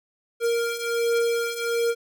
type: beating tone pair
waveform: square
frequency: 466.2 / 467.5 Hz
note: A#4 / A#4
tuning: 0 / +5 cents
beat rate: 1.3 Hz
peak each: -28 / -24 dBFS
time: 0.4-1.95 s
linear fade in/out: 50 ms
effects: none